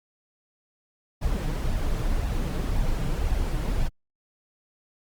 brown noise with flanger, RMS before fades -25 dBFS, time 1.21-3.89 s, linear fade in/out 20 ms, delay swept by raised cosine 1.1 to 6.7 ms, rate 1.9 Hz, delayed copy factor +0.55, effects Opus 48 kbps

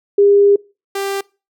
sine / sawtooth tone pair in turn, 403.7 / 394.5 Hz, G#4 / G4, -49 / +11 cents, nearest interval unison, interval 40 cents, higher first, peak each -7 / -15 dBFS, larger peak first, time 0.18-0.56 / 0.95-1.21 s, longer first, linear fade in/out 5 ms, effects noise-tail reverb RT60 0.3 s tail -23 dB re dry

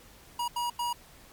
square tone bursts at uneven times, 959 Hz, A#5, 49 cents sharp, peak -29 dBFS, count 3, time 0.39-0.48 / 0.56-0.7 / 0.79-0.93 s, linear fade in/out 5 ms, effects pink hiss -54 dBFS RMS until 1.32 s + MP3 96 kbps

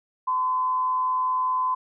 sine tone with frequency modulation, 1020 Hz, C6, 44 cents flat, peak -21 dBFS, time 0.27-1.75 s, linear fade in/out 10 ms, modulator 125 Hz, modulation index 0.27, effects none

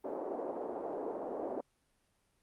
white band-pass noise, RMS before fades -39 dBFS, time 0.04-1.61 s, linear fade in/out 5 ms, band 300 to 690 Hz, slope 24 dB/octave, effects pink hiss -75 dBFS RMS until 2.42 s + Opus 32 kbps

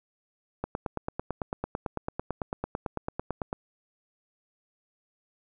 click train, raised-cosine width 1 ms, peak -16 dBFS, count 27, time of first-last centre 0.64-3.529 s, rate 9 Hz, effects none

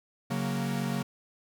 45% pulse chord, F# major, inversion second, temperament equal, 138.59 / 185 / 233.1 Hz, C#3 / F#3 / A#3, 0 / 0 / 0 cents, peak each -33 dBFS, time 0.3-1.03 s, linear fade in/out 10 ms, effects none

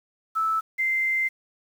sine tone pair in turn, 1312 / 2083 Hz, E6 / C7, -9 / -8 cents, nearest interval minor sixth, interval 801 cents, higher second, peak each -21 dBFS, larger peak neither, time 0.35-0.61 / 0.78-1.29 s, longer second, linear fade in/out 20 ms, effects 8-bit

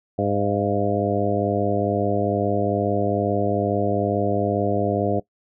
harmonic tone with a mistuned harmonic, 102.3 Hz, G#2, 26 cents flat, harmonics 1 / 2 / 3 / 4 / 5 / 6 / 7, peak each -27 / -27 / -27 / -27 / -27 / -27 / -27 dBFS, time 0.18-5.2 s, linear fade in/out 10 ms, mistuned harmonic 7, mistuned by -43 cents, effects noise-tail reverb RT60 0.1 s tail -19 dB re dry

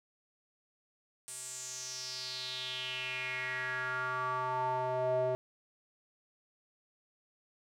square tone with band-pass filter sweep, 127.8 Hz, C3, 40 cents flat, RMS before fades -36 dBFS, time 1.28-5.35 s, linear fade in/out 0 ms, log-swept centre 8900 to 560 Hz, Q 4.8, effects none

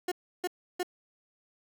30% pulse tone bursts, 360.1 Hz, F#4, 47 cents flat, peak -26 dBFS, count 3, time 0.08-0.831 s, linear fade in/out 5 ms, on 37 ms, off 320 ms, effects none

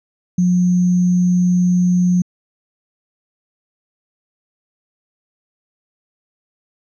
sine tone with sample-and-hold, 179.3 Hz, F3, 46 cents sharp, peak -11 dBFS, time 0.38-2.22 s, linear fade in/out 5 ms, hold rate 6300 Hz, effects resampled to 16000 Hz

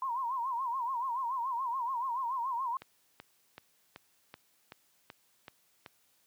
sine tone with vibrato, 1000 Hz, B5, 21 cents sharp, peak -31 dBFS, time 0.02-2.77 s, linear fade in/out 2 ms, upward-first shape sine, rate 7 Hz, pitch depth 140 cents each way
click train, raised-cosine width 0.3 ms, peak -29 dBFS, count 9, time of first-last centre 2.82-5.862 s, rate 2.63 Hz
effects white hiss -70 dBFS RMS until 6.26 s + high-pass 80 Hz 12 dB/octave

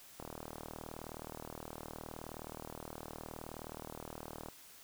click train, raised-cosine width 1 ms, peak -30 dBFS, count 169, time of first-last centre 0.2-4.486 s, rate 39.2 Hz, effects white hiss -57 dBFS RMS until 4.83 s

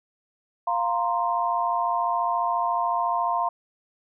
sine chord, F suspended fourth, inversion none, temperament equal, 698.5 / 932.3 / 1046.5 Hz, F5 / Bb5 / C6, 0 / 0 / 0 cents, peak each -26 dBFS, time 0.67-3.49 s, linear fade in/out 5 ms, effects none

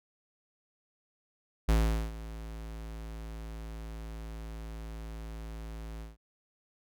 square tone with ADSR envelope, 55 Hz, A1, in tune, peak -22 dBFS, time 1.68-6.17 s, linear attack 12 ms, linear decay 420 ms, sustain -18 dB, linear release 160 ms, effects none

